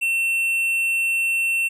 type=tone with tanh clipping; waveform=triangle; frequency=2700 Hz; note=E7; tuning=41 cents sharp; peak=-20 dBFS; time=0.01-1.69 s; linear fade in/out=20 ms; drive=12 dB; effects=none